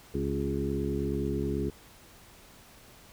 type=harmonic tone with a mistuned harmonic; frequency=69.3 Hz; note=C#2; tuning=in tune; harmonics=1 / 2 / 3 / 4 / 5 / 6; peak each=-35 / -35 / -35 / -35 / -35 / -35 dBFS; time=0.14-1.7 s; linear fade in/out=5 ms; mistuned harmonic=5; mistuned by=+35 cents; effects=pink hiss -54 dBFS RMS until 3.12 s